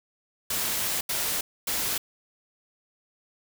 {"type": "noise bursts at uneven times", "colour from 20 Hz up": "white", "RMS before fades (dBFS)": -28, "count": 3, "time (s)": [[0.5, 1.01], [1.09, 1.41], [1.67, 1.98]], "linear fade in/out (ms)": 5, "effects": []}